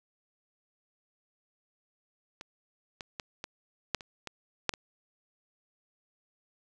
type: clicks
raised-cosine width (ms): 0.2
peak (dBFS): -25 / -22 / -19 / -20 / -10 / -27 / -21 / -8 / -22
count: 9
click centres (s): 2.411 / 3.008 / 3.198 / 3.441 / 3.947 / 4.008 / 4.273 / 4.693 / 4.738
effects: none